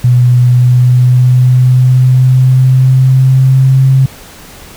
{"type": "tone with pitch glide", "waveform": "sine", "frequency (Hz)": [123.47, 133.1], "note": ["B2", "C3"], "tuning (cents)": [0, 30], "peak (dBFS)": -3, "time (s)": [0.04, 4.06], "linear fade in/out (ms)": 5, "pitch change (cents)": 130, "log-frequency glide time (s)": [0.42, 3.9], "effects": ["pink hiss -33 dBFS RMS until 4.76 s"]}